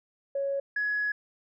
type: tone pair in turn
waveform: sine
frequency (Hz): 554.4 / 1682.6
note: C#5 / G#6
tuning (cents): 0 / +22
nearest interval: octave + perfect fifth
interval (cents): 1922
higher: second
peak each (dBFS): -26 / -25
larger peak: second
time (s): 0.35-0.6 / 0.76-1.12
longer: second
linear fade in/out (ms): 5
effects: tanh soft clip ceiling -21 dBFS